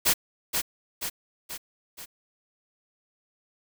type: noise with echo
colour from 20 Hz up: white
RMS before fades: -21 dBFS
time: 0.05-0.14 s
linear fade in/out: 20 ms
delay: 480 ms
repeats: 4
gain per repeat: -5 dB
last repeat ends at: 2.06 s
effects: none